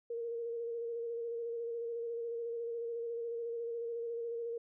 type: tone with vibrato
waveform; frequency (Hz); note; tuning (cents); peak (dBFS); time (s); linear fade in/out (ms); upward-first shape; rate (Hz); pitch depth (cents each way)
sine; 466.2; A#4; 0; -36; 0.1-4.58; 5; square; 14; 20
effects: none